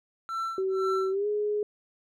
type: tone with tremolo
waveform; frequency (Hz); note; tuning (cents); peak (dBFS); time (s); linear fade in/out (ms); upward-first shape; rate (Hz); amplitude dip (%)
triangle; 1341; E6; +29; -26; 0.29-1.17; 0; sine; 2; 100
type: tone with pitch glide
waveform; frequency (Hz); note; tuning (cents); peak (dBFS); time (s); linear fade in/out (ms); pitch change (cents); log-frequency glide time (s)
sine; 381 to 417.9; G4 to G#4; -49 to +11; -25; 0.58-1.63; 2; +160; 1.11-1.27
effects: none